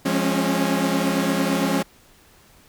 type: chord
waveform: sawtooth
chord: Db major seventh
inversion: first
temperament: equal with one note detuned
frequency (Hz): 174.61 / 207.7 / 268.4 / 277.2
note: F3 / Ab3 / C4 / Db4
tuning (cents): 0 / 0 / +44 / 0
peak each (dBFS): -21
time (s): 0.05-1.83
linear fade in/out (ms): 10
effects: pink hiss -53 dBFS RMS until 2.68 s